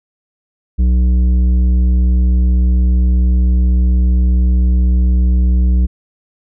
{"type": "tone with tanh clipping", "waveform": "sine", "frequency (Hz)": 61.74, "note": "B1", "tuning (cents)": 0, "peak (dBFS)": -10, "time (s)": [0.78, 5.87], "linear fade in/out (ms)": 20, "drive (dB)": 9, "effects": []}